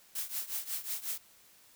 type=noise with tremolo; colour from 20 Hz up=blue; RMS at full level=-34 dBFS; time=0.15-1.18 s; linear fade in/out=5 ms; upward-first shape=triangle; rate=5.5 Hz; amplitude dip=90%; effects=white hiss -61 dBFS RMS until 1.75 s